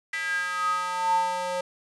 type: tone with high-pass filter sweep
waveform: square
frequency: 180 Hz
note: F#3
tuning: 47 cents flat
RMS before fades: -27 dBFS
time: 0.13-1.61 s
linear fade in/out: 5 ms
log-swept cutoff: 1900 to 630 Hz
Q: 9.6
effects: resampled to 24000 Hz + 9-bit